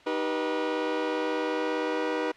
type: chord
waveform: sawtooth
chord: Eb augmented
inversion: none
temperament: just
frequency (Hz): 311.1 / 388.9 / 486.1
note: Eb4 / G4 / B4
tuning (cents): 0 / -14 / -28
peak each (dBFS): -27 / -30 / -25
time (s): 0.06-2.32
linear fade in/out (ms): 10
effects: white hiss -53 dBFS RMS until 2.36 s + low-pass 3000 Hz 12 dB/octave